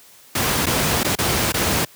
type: noise with dropouts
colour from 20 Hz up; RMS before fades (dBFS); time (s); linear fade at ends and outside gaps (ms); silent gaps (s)
pink; -19; 0.35-1.85; 5; 0.659-0.666 / 1.034-1.045 / 1.154-1.186 / 1.522-1.541
effects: white hiss -48 dBFS RMS until 1.95 s + high-pass 80 Hz 12 dB/octave